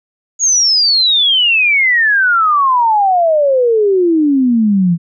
sine exponential sweep, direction down, 6780 to 164.81 Hz, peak -8 dBFS, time 0.39-4.98 s, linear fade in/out 50 ms, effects none

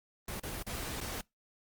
pink noise with dropouts, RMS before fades -39 dBFS, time 0.28-1.21 s, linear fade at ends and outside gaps 2 ms, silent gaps 0.398-0.434 / 0.626-0.666 / 1.004-1.012 s, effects noise-tail reverb RT60 0.2 s tail -25 dB re dry + Opus 24 kbps

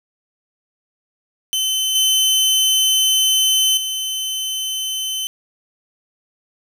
sawtooth tone with level steps, 3060 Hz, G7, 42 cents flat, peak -14 / -10 / -18 dBFS, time 1.53-5.27 s, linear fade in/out 0 ms, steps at 1.95 / 3.77 s, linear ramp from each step 5 ms, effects none

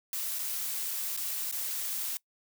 blue noise with dropouts, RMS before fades -34 dBFS, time 0.13-2.17 s, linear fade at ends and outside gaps 1 ms, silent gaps 0.387-0.391 / 1.166-1.174 / 1.513-1.525 s, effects noise-tail reverb RT60 0.1 s tail -22 dB re dry

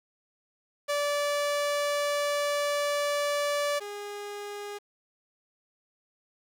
sawtooth tone pair in turn, 580 / 410.1 Hz, D5 / G#4, -22 / -22 cents, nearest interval tritone, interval 600 cents, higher first, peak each -22 / -32 dBFS, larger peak first, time 0.88-3.8 / 3.8-4.79 s, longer first, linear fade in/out 20 ms, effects low-pass 11000 Hz 12 dB/octave + 9-bit

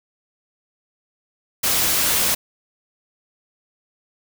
white noise, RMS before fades -19 dBFS, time 1.63-2.35 s, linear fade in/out 10 ms, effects none

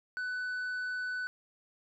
sine tone with tanh clipping, 1496 Hz, F#6, 19 cents sharp, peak -34 dBFS, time 0.17-1.27 s, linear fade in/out 0 ms, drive 4 dB, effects none

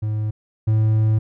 triangle tone pair in turn, 107.4 / 109.09 Hz, A2 / A2, -41 / -14 cents, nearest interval unison, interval 27 cents, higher second, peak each -18 / -12 dBFS, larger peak second, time 0.02-0.31 / 0.67-1.19 s, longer second, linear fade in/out 10 ms, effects none

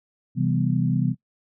sine chord, C major seventh, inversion none, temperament equal, 130.81 / 164.81 / 196 / 246.9 Hz, C3 / E3 / G3 / B3, 0 / 0 / 0 / 0 cents, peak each -23 / -24 / -27 / -27 dBFS, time 0.35-1.15 s, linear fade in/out 50 ms, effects noise-tail reverb RT60 0.1 s tail -17 dB re dry

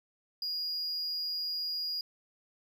triangle tone, 4867 Hz, D#8, 39 cents flat, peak -31 dBFS, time 0.42-2.01 s, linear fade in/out 2 ms, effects none

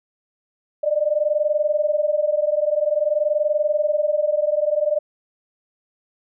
sine tone pair together, 590.5 / 611 Hz, D5 / D#5, +9 / -32 cents, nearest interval minor second, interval 59 cents, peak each -20 dBFS, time 0.83-4.99 s, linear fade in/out 10 ms, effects none

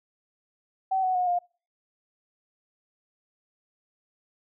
sine tone with pitch steps, 763 / 743.9 / 725.2 / 707 Hz, G5 / F#5 / F#5 / F5, -47 / +9 / -35 / +21 cents, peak -22 dBFS, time 0.91-1.39 s, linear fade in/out 10 ms, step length 120 ms, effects noise-tail reverb RT60 0.4 s tail -26 dB re dry

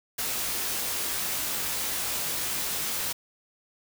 white noise with comb filter, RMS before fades -30 dBFS, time 0.18-3.13 s, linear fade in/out 10 ms, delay 19 ms, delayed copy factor +0.55, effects none

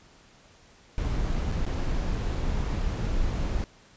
brown noise with dropouts, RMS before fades -27 dBFS, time 0.98-3.64 s, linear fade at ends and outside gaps 0 ms, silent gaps 1.515-1.523 / 1.651-1.665 s, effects pink hiss -56 dBFS RMS until 3.96 s + resampled to 16000 Hz

